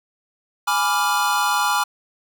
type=chord; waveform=square; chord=G# diminished seventh; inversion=none; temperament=equal; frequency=830.6 / 987.8 / 1174.7 / 1396.9 Hz; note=G#5 / B5 / D6 / F6; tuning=0 / 0 / 0 / 0 cents; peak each=-24 dBFS; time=0.67-1.84 s; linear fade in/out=10 ms; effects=none